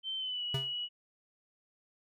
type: tone with pitch glide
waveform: sine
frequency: 3100 to 2926 Hz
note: G7 to F#7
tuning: -20 to -20 cents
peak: -34 dBFS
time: 0.03-0.89 s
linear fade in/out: 50 ms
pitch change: -100 cents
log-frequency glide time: 0.17-0.44 s
type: tone with exponential decay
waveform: square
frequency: 134.6 Hz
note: C3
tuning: 49 cents sharp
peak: -30 dBFS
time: 0.54-0.74 s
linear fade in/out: 5 ms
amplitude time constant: 42 ms
effects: none